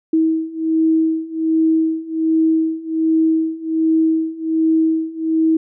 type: beating tone pair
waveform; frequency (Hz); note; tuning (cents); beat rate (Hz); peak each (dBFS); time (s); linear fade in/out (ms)
sine; 320.3 / 321.6; E4 / E4; -50 / -43; 1.3; -18 / -16; 0.13-5.57; 5
effects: none